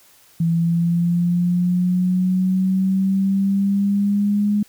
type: linear sweep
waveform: sine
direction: up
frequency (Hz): 165.7 to 207.7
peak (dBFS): -15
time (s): 0.4-4.63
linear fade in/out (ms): 5
effects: white hiss -52 dBFS RMS until 4.68 s